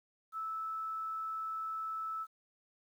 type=tone with quantisation; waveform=sine; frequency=1311 Hz; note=E6; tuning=10 cents flat; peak=-36 dBFS; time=0.32-2.27 s; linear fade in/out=50 ms; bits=11; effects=none